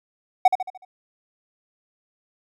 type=tone with echo; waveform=triangle; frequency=748 Hz; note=F#5; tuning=19 cents sharp; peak=-7 dBFS; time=0.45-0.48 s; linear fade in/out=5 ms; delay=74 ms; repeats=5; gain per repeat=-7 dB; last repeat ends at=0.85 s; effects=none